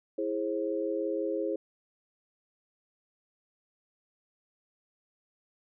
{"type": "chord", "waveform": "sine", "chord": "E augmented", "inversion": "none", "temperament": "equal with one note detuned", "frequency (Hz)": [329.6, 415.3, 533.3], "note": ["E4", "G#4", "B#4"], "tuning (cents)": [0, 0, 33], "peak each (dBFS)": -33, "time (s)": [0.18, 1.56], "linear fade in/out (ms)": 5, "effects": []}